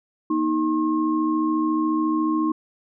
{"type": "tone cluster", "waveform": "sine", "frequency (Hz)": [239.9, 314, 1074], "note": ["A#3", "D#4", "C6"], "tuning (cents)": [50, 16, 45], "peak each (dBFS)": [-28, -20, -27], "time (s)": [0.3, 2.52], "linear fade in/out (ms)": 5, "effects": []}